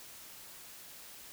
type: silence
effects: white hiss -51 dBFS RMS until 1.32 s